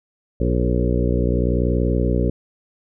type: harmonic tone with a mistuned harmonic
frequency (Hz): 60.7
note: B1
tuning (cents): -29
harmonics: 1 / 2 / 3 / 4 / 5 / 6 / 7 / 8 / 9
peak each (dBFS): -20 / -23 / -25 / -26 / -27 / -28 / -28 / -29 / -30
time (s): 0.4-2.3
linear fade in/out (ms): 5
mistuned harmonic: 7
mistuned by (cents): +23
effects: none